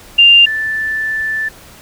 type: tone pair in turn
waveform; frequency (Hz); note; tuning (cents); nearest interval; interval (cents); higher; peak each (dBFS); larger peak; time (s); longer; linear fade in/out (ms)
sine; 2794 / 1760.1; F7 / A6; 0 / 0; minor sixth; 800; first; -3 / -15; first; 0.18-0.46 / 0.46-1.49; second; 10
effects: pink hiss -39 dBFS RMS until 1.81 s